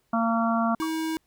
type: harmonic tone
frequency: 228.6 Hz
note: A#3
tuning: 34 cents flat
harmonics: 1 / 3 / 4 / 5 / 6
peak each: -24 / -27 / -33 / -29 / -31 dBFS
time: 0.13-0.75 s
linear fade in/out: 5 ms
type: tone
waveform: square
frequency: 320 Hz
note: D#4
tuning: 49 cents sharp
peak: -27 dBFS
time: 0.8-1.17 s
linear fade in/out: 0 ms
type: tone with exponential decay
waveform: sine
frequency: 1125 Hz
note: C#6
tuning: 25 cents sharp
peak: -25 dBFS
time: 0.82-0.92 s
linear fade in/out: 5 ms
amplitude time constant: 21 ms
effects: pink hiss -70 dBFS RMS until 1.26 s